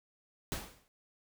pink noise with exponential decay, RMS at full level -35 dBFS, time 0.52-0.88 s, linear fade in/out 0 ms, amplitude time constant 77 ms, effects none

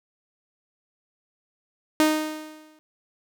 sawtooth tone with exponential decay, 309.3 Hz, D#4, 10 cents flat, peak -11 dBFS, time 2-2.79 s, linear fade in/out 0 ms, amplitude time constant 170 ms, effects none

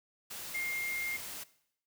sine tone in noise, 2121 Hz, C7, 23 cents sharp, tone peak -33 dBFS, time 0.54-1.17 s, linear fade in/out 10 ms, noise white, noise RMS -43 dBFS, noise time 0.3-1.44 s, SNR +7 dB, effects noise-tail reverb RT60 0.7 s tail -18 dB re dry

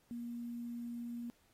sine tone with quantisation, 237.2 Hz, A#3, 30 cents sharp, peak -40 dBFS, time 0.11-1.3 s, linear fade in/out 0 ms, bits 11, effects pink hiss -72 dBFS RMS until 1.53 s + AAC 48 kbps

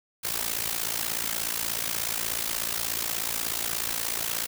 white noise with amplitude modulation, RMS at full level -26 dBFS, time 0.23-4.47 s, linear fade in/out 20 ms, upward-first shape sine, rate 56.6 Hz, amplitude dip 85%, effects none

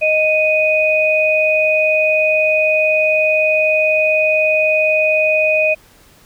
sine tone pair together, 622.2 / 2489 Hz, D#5 / D#7, 0 / 0 cents, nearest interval 2 octaves, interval 2400 cents, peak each -14 dBFS, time 0.01-5.75 s, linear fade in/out 20 ms, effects pink hiss -48 dBFS RMS until 6.25 s

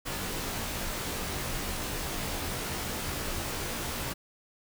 pink noise with comb filter, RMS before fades -34 dBFS, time 0.05-4.14 s, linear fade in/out 20 ms, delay 19 ms, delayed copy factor -0.95, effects none

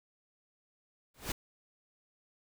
pink noise with exponential growth, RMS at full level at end -30 dBFS, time 1.14-1.32 s, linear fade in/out 5 ms, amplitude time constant 39 ms, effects none

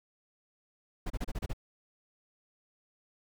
brown noise bursts, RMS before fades -33 dBFS, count 7, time 1.06-1.534 s, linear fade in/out 10 ms, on 42 ms, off 30 ms, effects none

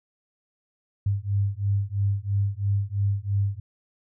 sine beating tone pair, 98.7 / 101.7 Hz, G2 / G#2, +12 / -36 cents, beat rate 3 Hz, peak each -25 dBFS, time 1.06-3.6 s, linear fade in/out 5 ms, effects none

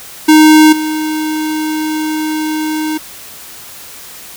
square tone with level steps, 310 Hz, D#4, 6 cents flat, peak -3 / -15 dBFS, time 0.28-2.98 s, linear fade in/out 10 ms, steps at 0.72 s, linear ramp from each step 10 ms, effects white hiss -32 dBFS RMS until 4.36 s

